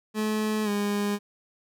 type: tone with pitch glide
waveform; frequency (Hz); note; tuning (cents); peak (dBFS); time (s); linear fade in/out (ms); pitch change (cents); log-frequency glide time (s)
30% pulse; 215.1 to 204.6; A3 to G#3; -39 to -26; -22; 0.14-1.19; 50; -87; 0.64-0.69
effects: none